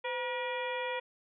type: harmonic tone with a mistuned harmonic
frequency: 480 Hz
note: B4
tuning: 49 cents flat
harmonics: 1 / 2 / 3 / 4 / 5 / 6 / 7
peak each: -36 / -38 / -46 / -41 / -41 / -50 / -46 dBFS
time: 0.04-1 s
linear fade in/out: 10 ms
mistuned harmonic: 1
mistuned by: +97 cents
effects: none